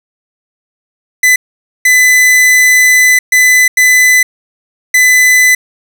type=tone bursts at uneven times; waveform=45% pulse; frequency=2006 Hz; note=B6; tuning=26 cents sharp; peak=-4 dBFS; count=5; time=1.23-1.36 / 1.85-3.19 / 3.32-3.68 / 3.77-4.23 / 4.94-5.55 s; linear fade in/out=5 ms; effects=none